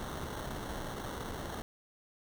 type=noise with sample-and-hold; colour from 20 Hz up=pink; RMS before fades=-40 dBFS; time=0-1.62 s; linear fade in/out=0 ms; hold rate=2450 Hz; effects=none